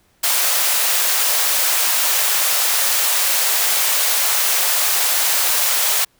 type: high-pass noise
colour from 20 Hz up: white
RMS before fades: -17 dBFS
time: 0.23-6.05 s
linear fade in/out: 10 ms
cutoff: 520 Hz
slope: 24 dB/octave
effects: pink hiss -59 dBFS RMS until 6.19 s